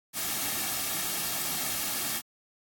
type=noise with comb filter; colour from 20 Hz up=white; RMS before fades=-31 dBFS; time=0.13-2.22 s; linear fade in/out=50 ms; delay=2 ms; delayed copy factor=-0.55; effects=AAC 64 kbps